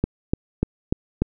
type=click train; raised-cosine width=3 ms; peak=-6 dBFS; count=5; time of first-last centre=0.04-1.22 s; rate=3.39 Hz; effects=none